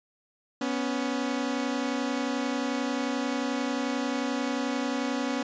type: tone pair together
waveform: sawtooth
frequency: 246.9 / 278.2 Hz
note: B3 / C#4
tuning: 0 / +6 cents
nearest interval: major second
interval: 206 cents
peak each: -26 dBFS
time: 0.61-5.43 s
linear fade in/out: 5 ms
effects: resampled to 16000 Hz